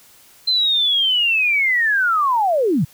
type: linear sweep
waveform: sine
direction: down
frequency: 4115 to 118.3 Hz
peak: -14 dBFS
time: 0.47-2.85 s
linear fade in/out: 10 ms
effects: white hiss -49 dBFS RMS until 2.93 s